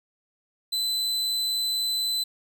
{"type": "tone", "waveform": "40% pulse", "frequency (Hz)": 4024, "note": "B7", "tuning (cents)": 32, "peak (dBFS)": -23, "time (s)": [0.72, 2.24], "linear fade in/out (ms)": 10, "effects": []}